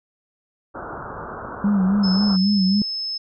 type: low-pass noise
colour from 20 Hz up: white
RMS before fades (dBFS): -33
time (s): 0.74-2.37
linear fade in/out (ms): 20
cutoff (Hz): 1500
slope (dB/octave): 96
type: tone with vibrato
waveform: sine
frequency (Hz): 196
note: G3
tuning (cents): 0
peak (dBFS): -15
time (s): 1.64-2.82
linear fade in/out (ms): 2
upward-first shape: sine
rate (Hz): 3.7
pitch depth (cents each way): 93
type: tone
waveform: sine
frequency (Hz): 5210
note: E8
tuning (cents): -21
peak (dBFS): -24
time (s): 2.03-3.18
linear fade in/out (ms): 10
effects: none